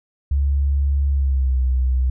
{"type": "tone with pitch glide", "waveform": "sine", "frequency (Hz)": [70, 63.82], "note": ["C#2", "C2"], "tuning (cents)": [18, -43], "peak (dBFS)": -15, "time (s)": [0.31, 2.1], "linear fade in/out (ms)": 5, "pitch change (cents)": -161, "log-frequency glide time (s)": [1.09, 1.59], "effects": []}